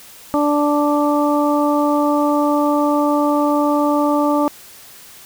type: harmonic tone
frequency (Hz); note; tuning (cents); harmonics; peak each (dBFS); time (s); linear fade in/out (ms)
293.2; D4; -3; 1 / 2 / 3 / 4; -16 / -19 / -21 / -22; 0.34-4.48; 0
effects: white hiss -41 dBFS RMS until 5.25 s